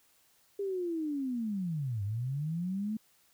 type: linear two-way sweep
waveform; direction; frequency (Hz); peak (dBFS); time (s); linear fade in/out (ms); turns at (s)
sine; down then up; 405.7 to 97.1 to 221.5; -31; 0.59-2.97; 5; 2.03
effects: white hiss -67 dBFS RMS until 3.33 s